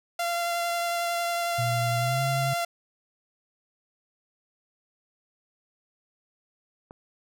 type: tone with vibrato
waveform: sawtooth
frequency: 688 Hz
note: F5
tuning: 26 cents flat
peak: -22 dBFS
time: 0.19-2.65 s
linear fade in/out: 5 ms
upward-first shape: sine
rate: 11 Hz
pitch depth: 10 cents each way
type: tone with pitch glide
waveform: sine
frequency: 120.5 to 134.48 Hz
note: B2 to C3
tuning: -42 to +48 cents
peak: -26 dBFS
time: 1.58-2.54 s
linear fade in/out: 10 ms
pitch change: +190 cents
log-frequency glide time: 1.97-2.22 s
type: click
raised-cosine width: 1 ms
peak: -29 dBFS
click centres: 6.909 s
effects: none